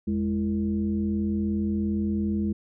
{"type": "tone with frequency modulation", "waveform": "sine", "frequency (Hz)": 207.7, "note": "G#3", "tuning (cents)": 0, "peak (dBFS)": -23, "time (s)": [0.07, 2.53], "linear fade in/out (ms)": 10, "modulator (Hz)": 126, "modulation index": 0.79, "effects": []}